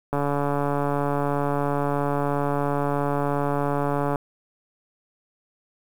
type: click train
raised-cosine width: 1 ms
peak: -11 dBFS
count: 577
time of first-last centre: 0.13-4.158 s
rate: 143 Hz
effects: 7-bit